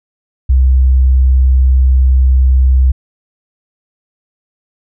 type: tone with vibrato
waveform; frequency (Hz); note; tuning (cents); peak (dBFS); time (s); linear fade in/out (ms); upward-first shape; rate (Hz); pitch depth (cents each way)
sine; 64.8; C2; -16; -5; 0.49-2.92; 10; triangle; 20; 71
effects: none